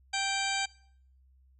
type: harmonic tone with a mistuned harmonic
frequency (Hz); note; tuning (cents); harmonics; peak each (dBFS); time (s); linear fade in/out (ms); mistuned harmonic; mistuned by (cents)
784; G5; 0; 1 / 2 / 3 / 4 / 5 / 6 / 8 / 9 / 10; -34 / -36 / -35 / -38 / -41 / -37 / -44 / -41 / -41; 0.13-0.66; 10; 5; -57
effects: noise-tail reverb RT60 0.6 s tail -22 dB re dry + added 65 Hz sine -59 dBFS peak until 1.59 s